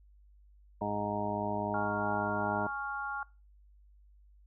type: harmonic tone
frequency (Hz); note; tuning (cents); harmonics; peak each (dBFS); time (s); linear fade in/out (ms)
103.5; G#2; -5; 1 / 2 / 3 / 4 / 6 / 7 / 8 / 9; -42 / -38 / -42 / -41 / -37 / -40 / -42 / -37; 0.81-2.67; 5
type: chord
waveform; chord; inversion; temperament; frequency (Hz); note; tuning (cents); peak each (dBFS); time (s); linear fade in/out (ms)
sine; Db major; second; equal; 830.6 / 1108.7 / 1396.9; Ab5 / Db6 / F6; 0 / 0 / 0; -39 / -41 / -37; 1.74-3.23; 2
effects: noise-tail reverb RT60 0.3 s tail -22 dB re dry + added 50 Hz sine -57 dBFS peak until 4.46 s